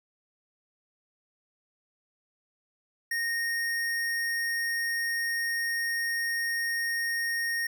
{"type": "tone", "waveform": "square", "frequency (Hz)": 1855, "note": "A#6", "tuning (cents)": -9, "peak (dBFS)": -28, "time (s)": [3.11, 7.67], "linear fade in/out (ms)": 5, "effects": []}